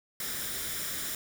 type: noise with comb filter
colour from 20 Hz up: white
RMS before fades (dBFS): -35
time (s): 0.2-1.15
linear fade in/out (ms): 2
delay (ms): 0.56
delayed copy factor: +0.55
effects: none